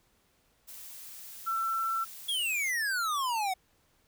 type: noise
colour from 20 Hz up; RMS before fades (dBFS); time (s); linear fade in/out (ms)
blue; -46; 0.67-2.72; 20
type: tone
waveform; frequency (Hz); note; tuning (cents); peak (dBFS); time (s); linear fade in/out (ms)
sine; 1341; E6; +29; -28; 1.46-2.05; 20
type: exponential sweep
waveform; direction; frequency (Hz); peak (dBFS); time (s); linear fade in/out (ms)
square; down; 3397 to 728; -29; 2.28-3.54; 10
effects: pink hiss -69 dBFS RMS until 4.07 s